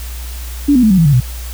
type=tone with pitch steps; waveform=sine; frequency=286.3 / 249.2 / 217 / 188.89 / 164.44 / 143.15 / 124.62 Hz; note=D4 / B3 / A3 / F#3 / E3 / D3 / B2; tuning=-44 / +16 / -24 / +36 / -4 / -44 / +16 cents; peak=-6 dBFS; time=0.68-1.205 s; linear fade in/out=10 ms; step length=75 ms; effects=added 60 Hz sine -23 dBFS peak until 1.53 s + white hiss -33 dBFS RMS until 1.53 s

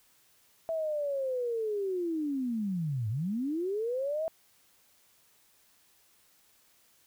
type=linear two-way sweep; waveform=sine; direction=down then up; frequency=659.3 to 102 to 659.3 Hz; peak=-29 dBFS; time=0.69-4.28 s; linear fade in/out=0 ms; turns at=3.09 s; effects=white hiss -65 dBFS RMS until 7.06 s

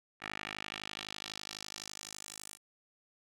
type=tone with band-pass filter sweep; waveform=10% pulse; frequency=51.91 Hz; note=G#1; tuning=in tune; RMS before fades=-45 dBFS; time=0.2-2.58 s; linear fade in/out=50 ms; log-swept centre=2000 to 9300 Hz; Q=1.7; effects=none

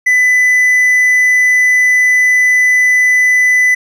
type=tone; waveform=triangle; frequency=1999 Hz; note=B6; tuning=20 cents sharp; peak=-5 dBFS; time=0.06-3.75 s; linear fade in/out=10 ms; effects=none

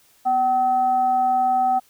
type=tone with frequency modulation; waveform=sine; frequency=763 Hz; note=G5; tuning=47 cents flat; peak=-16 dBFS; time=0.25-1.8 s; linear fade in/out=20 ms; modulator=515 Hz; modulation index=0.29; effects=white hiss -57 dBFS RMS until 1.89 s

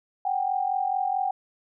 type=tone pair together; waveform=sine; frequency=750.4 / 795 Hz; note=F#5 / G5; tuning=+24 / +24 cents; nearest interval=minor second; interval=100 cents; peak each=-26 dBFS; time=0.25-1.31 s; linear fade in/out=5 ms; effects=none

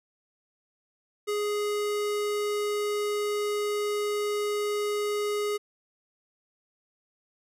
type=tone; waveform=square; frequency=415.3 Hz; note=G#4; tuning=in tune; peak=-27 dBFS; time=1.27-5.58 s; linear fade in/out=20 ms; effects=resampled to 32000 Hz

